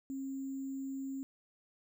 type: tone with sample-and-hold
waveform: sine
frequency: 270 Hz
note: C#4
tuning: 45 cents flat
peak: -37 dBFS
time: 0.1-1.23 s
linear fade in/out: 0 ms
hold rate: 7350 Hz
effects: none